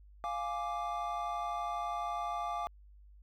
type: chord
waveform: triangle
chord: D diminished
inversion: first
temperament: equal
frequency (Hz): 698.5 / 830.6 / 1174.7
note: F5 / Ab5 / D6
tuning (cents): 0 / 0 / 0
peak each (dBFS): -36 / -38 / -36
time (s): 0.24-2.67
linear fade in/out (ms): 0
effects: added 50 Hz sine -54 dBFS peak until 3.22 s